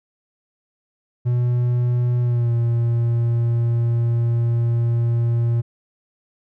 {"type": "tone with pitch glide", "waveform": "triangle", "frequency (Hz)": [122.1, 117.46], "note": ["B2", "A#2"], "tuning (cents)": [-19, 14], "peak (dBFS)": -14, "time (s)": [1.25, 5.62], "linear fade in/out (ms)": 20, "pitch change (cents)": -67, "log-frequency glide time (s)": [2.21, 2.52], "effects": []}